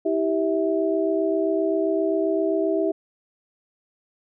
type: tone cluster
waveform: sine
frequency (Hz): 323.9 / 391.5 / 649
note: E4 / G4 / E5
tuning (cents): -30 / -2 / -27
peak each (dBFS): -24 / -23 / -25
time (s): 0.05-2.92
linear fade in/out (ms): 10
effects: none